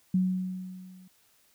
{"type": "tone with level ramp", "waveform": "sine", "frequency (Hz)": 185, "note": "F#3", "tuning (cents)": 0, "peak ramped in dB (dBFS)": [-20, -50], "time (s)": [0.14, 1.08], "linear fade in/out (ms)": 5, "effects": ["white hiss -65 dBFS RMS until 1.54 s"]}